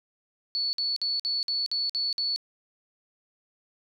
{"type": "tone bursts", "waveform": "sine", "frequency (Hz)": 4435, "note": "C#8", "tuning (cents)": 0, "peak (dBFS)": -25, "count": 8, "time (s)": [0.55, 2.361], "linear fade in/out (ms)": 0, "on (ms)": 180, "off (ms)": 53, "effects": []}